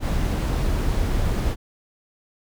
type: noise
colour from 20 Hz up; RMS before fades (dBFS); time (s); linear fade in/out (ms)
brown; -22; 0-1.56; 50
effects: none